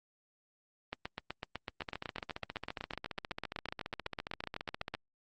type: two click trains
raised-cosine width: 0.3 ms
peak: -21 / -22 dBFS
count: 33 / 47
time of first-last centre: 0.93-4.94 / 1.82-4.949 s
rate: 7.98 / 14.7 Hz
effects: Opus 32 kbps